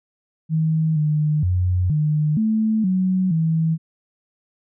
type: tone with pitch steps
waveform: sine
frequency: 158.8 / 151.6 / 90.7 / 151.7 / 218.8 / 186.1 / 161.5 Hz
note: D#3 / D#3 / F#2 / D#3 / A3 / F#3 / E3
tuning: +36 / -45 / -34 / -44 / -9 / +10 / -35 cents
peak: -16 dBFS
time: 0.49-3.78 s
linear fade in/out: 50 ms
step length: 470 ms
effects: none